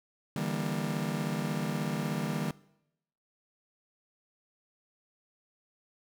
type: chord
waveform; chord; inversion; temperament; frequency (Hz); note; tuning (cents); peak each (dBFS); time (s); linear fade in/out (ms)
40% pulse; E half-diminished seventh; third; just; 148.33 / 164.81 / 197.78 / 237.3; D3 / E3 / G3 / Bb3; +18 / 0 / +16 / +31; -35 / -36 / -35 / -36; 0.36-2.51; 2
effects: noise-tail reverb RT60 0.8 s tail -21 dB re dry